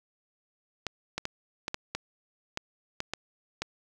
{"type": "clicks", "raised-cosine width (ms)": 0.2, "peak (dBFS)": -14, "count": 10, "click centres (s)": [0.867, 1.18, 1.254, 1.681, 1.744, 1.95, 2.574, 3.004, 3.136, 3.62], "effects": []}